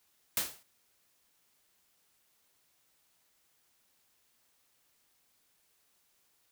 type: noise with exponential decay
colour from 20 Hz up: white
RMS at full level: -27 dBFS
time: 0.37-0.63 s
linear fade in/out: 2 ms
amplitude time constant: 56 ms
effects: white hiss -72 dBFS RMS until 6.51 s